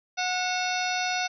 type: harmonic tone with a mistuned harmonic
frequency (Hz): 731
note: F#5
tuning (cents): -21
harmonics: 1 / 2 / 3 / 4 / 5 / 6 / 7 / 8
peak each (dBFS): -29 / -32 / -34 / -35 / -36 / -37 / -37 / -38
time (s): 0.17-1.28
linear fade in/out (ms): 20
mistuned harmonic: 4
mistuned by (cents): -140
effects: none